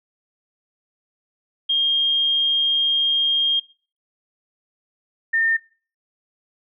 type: tone pair in turn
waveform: sine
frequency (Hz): 3223 / 1814.6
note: G7 / A#6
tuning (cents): +47 / -47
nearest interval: minor seventh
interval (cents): 994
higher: first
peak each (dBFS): -16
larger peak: neither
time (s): 1.69-3.6 / 5.33-5.57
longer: first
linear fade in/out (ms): 10
effects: noise-tail reverb RT60 0.4 s tail -22 dB re dry